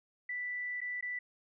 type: tone with dropouts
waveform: sine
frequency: 1975.5 Hz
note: B6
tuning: in tune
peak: -35 dBFS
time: 0.29-1.19 s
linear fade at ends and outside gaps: 5 ms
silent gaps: 0.806-0.814 / 1.01-1.025 s
effects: none